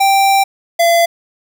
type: tone pair in turn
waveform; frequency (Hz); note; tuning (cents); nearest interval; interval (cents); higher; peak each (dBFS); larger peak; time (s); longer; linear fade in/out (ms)
square; 784 / 679.4; G5 / F5; 0 / -48; major second; 248; first; -9; neither; 0-0.44 / 0.79-1.06; first; 10
effects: none